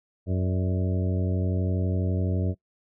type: harmonic tone with a mistuned harmonic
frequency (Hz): 92.1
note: F#2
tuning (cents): -7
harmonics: 1 / 2 / 3 / 4 / 5 / 6 / 7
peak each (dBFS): -24 / -30 / -34 / -36 / -38 / -40 / -41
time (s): 0.26-2.55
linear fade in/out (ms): 50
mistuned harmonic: 6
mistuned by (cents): +63
effects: noise-tail reverb RT60 0.1 s tail -21 dB re dry

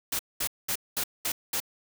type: noise bursts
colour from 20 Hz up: white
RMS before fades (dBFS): -29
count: 6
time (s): 0.12-1.602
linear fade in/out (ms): 5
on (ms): 72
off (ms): 210
effects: none

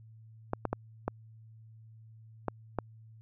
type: clicks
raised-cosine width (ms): 1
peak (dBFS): -16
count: 6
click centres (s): 0.534 / 0.653 / 0.73 / 1.08 / 2.483 / 2.787
effects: added 111 Hz sine -51 dBFS peak until 3.21 s

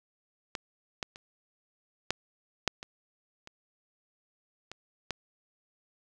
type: clicks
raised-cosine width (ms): 0.2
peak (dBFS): -16 / -15 / -28 / -10 / -7 / -23 / -28 / -24 / -15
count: 9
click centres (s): 0.552 / 1.028 / 1.159 / 2.106 / 2.677 / 2.829 / 3.474 / 4.716 / 5.107
effects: none

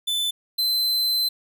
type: tone pair in turn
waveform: 45% pulse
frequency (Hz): 3512 / 4070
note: A7 / C8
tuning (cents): -4 / -49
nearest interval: minor third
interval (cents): 255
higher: second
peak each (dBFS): -22 / -19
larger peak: second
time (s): 0.07-0.31 / 0.58-1.29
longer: second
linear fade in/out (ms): 10
effects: none

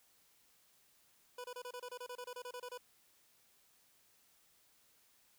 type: tone bursts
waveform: 25% pulse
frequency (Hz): 493.9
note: B4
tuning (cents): 0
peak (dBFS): -40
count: 16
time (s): 1.38-2.777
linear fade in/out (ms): 5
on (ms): 62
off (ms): 27
effects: white hiss -70 dBFS RMS until 5.38 s

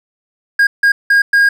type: tone bursts at uneven times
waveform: triangle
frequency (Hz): 1627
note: G#6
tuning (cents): -36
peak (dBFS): -5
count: 4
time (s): 0.59-0.67 / 0.83-0.92 / 1.1-1.22 / 1.33-1.49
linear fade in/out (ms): 5
effects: none

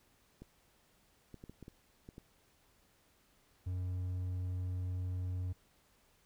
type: clicks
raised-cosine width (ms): 3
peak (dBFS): -36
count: 8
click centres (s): 0.42 / 1.343 / 1.439 / 1.496 / 1.627 / 1.681 / 2.089 / 2.181
type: tone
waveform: triangle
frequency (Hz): 91.1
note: F#2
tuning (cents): -26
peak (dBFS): -33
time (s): 3.66-5.53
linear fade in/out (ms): 10
effects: pink hiss -70 dBFS RMS until 6.25 s

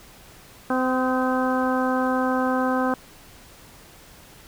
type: harmonic tone with a mistuned harmonic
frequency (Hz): 257.4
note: C4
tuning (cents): -28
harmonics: 1 / 2 / 3 / 4 / 5 / 6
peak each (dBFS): -23 / -26 / -28 / -29 / -30 / -31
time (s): 0.7-2.94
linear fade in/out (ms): 2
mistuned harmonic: 5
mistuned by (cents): -26
effects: pink hiss -48 dBFS RMS until 4.47 s

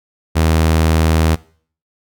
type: tone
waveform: sawtooth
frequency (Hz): 80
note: D#2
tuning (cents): +49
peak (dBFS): -7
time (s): 0.35-1.36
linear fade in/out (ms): 20
effects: noise-tail reverb RT60 0.5 s tail -21 dB re dry

